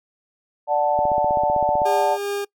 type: chord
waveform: sine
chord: D major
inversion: none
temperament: equal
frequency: 587.3 / 740 / 880 Hz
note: D5 / F#5 / A5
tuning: 0 / 0 / 0 cents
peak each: -21 dBFS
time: 0.67-2.18 s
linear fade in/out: 50 ms
type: click train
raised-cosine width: 2 ms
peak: -18 dBFS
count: 14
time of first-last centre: 0.99-1.818 s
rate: 15.7 Hz
type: tone with tremolo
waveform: 40% pulse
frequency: 404.4 Hz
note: G#4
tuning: 46 cents flat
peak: -22 dBFS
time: 1.85-2.45 s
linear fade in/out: 10 ms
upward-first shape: sine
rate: 2.6 Hz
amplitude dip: 35%
effects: noise-tail reverb RT60 0.1 s tail -23 dB re dry